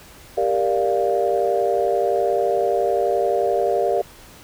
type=chord; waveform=sine; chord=G minor seventh; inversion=none; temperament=equal with one note detuned; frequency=394.7 / 466.2 / 587.3 / 698.5 Hz; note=G4 / Bb4 / D5 / F5; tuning=+12 / 0 / 0 / 0 cents; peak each=-22 dBFS; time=0.37-4.02 s; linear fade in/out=10 ms; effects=tanh soft clip ceiling -7 dBFS + pink hiss -45 dBFS RMS until 4.43 s